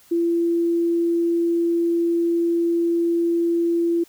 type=tone; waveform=sine; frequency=339 Hz; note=E4; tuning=49 cents sharp; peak=-17 dBFS; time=0.11-4.04 s; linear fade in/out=10 ms; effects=white hiss -53 dBFS RMS until 4.08 s